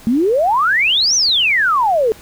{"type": "exponential two-way sweep", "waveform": "sine", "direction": "up then down", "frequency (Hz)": [216.7, 6180, 421], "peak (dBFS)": -11, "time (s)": [0.07, 2.12], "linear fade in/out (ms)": 0, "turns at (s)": 1.15, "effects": ["pink hiss -41 dBFS RMS until 2.21 s"]}